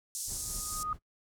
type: band-pass noise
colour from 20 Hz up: white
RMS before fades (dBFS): -38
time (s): 0.15-0.83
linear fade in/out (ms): 0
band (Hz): 5600 to 10000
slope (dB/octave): 24
type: noise with tremolo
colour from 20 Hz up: brown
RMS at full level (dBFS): -44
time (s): 0.26-0.99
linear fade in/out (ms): 50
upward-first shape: square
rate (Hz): 4.4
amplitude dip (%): 40
type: tone with exponential growth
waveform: sine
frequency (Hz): 1240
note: D#6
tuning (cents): -6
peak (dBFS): -29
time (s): 0.33-0.93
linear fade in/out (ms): 2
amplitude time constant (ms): 130
effects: noise-tail reverb RT60 0.1 s tail -19 dB re dry